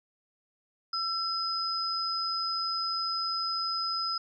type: tone pair together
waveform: sine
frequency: 1334 / 5037 Hz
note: E6 / D#8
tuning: +20 / +20 cents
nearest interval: octave + major seventh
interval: 2300 cents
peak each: -33 / -30 dBFS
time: 0.93-4.18 s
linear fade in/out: 5 ms
effects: none